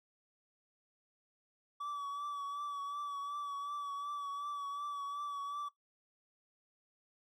triangle tone with vibrato, 1146 Hz, D6, 43 cents flat, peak -36 dBFS, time 1.8-5.69 s, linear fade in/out 10 ms, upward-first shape triangle, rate 2.7 Hz, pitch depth 38 cents each way, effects noise-tail reverb RT60 0.1 s tail -17 dB re dry

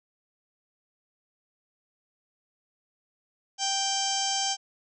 harmonic tone with a mistuned harmonic, 784 Hz, G5, in tune, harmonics 1 / 2 / 3 / 4 / 5 / 6 / 7 / 8 / 9 / 10, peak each -31 / -41 / -42 / -32 / -43 / -35 / -33 / -32 / -40 / -39 dBFS, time 3.58-4.57 s, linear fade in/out 50 ms, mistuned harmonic 6, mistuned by +16 cents, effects none

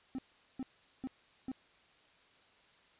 triangle tone bursts, 261.6 Hz, C4, in tune, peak -34 dBFS, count 4, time 0.15-1.516 s, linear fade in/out 0 ms, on 34 ms, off 410 ms, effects white hiss -65 dBFS RMS until 2.99 s + resampled to 8000 Hz

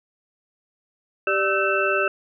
sine tone cluster, 391.3 / 590 / 1309 / 1532 / 2664 Hz, G4 / D5 / E6 / G6 / E7, -3 / +8 / -13 / -40 / +18 cents, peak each -25 dBFS, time 1.27-2.08 s, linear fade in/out 2 ms, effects none

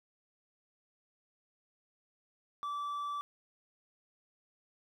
sine tone with hard clipping, 1160 Hz, D6, 22 cents flat, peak -36 dBFS, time 2.63-3.21 s, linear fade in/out 0 ms, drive 3 dB, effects none

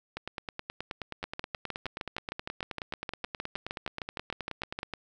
two click trains, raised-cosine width 0.3 ms, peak -19 / -18 dBFS, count 46 / 24, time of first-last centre 0.17-4.937 / 1.24-4.789 s, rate 9.44 / 6.48 Hz, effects none

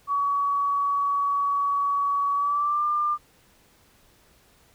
sine tone with pitch glide, 1131 to 1196.2 Hz, C#6 to D6, +34 to +31 cents, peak -21 dBFS, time 0.07-3.18 s, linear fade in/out 50 ms, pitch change +97 cents, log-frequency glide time 2.34-2.85 s, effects pink hiss -59 dBFS RMS until 4.74 s

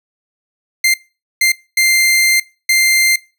sawtooth tone bursts at uneven times, 2093 Hz, C7, in tune, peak -6 dBFS, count 4, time 0.84-0.94 / 1.41-1.52 / 1.77-2.4 / 2.69-3.16 s, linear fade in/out 5 ms, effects noise-tail reverb RT60 0.3 s tail -21 dB re dry

